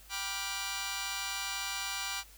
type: chord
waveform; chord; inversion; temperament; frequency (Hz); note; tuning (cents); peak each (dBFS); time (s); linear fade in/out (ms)
10% pulse; G dominant seventh; none; just; 784 / 980 / 1176 / 1411.2; G5 / B5 / D6 / F6; 0 / -14 / +2 / +18; -33; 0.09-2.24; 50
effects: added 50 Hz sine -56 dBFS peak until 2.37 s + white hiss -57 dBFS RMS until 2.37 s